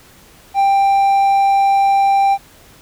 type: tone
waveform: triangle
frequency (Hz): 789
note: G5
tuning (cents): +11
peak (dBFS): -8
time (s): 0.54-2.38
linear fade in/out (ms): 50
effects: pink hiss -45 dBFS RMS until 2.81 s